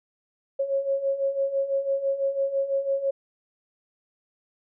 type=beating tone pair; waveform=sine; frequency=544 / 550 Hz; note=C#5 / C#5; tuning=-33 / -14 cents; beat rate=6 Hz; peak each=-29 / -24 dBFS; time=0.59-3.11 s; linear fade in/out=10 ms; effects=none